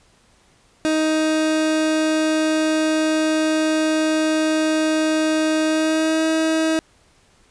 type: tone with pitch glide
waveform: 30% pulse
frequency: 313 to 319.2 Hz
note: D#4 to D#4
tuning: +10 to +44 cents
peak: -14 dBFS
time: 0.85-6.79 s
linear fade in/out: 0 ms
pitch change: +34 cents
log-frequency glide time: 5.66-6.27 s
effects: pink hiss -56 dBFS RMS until 7.5 s + resampled to 22050 Hz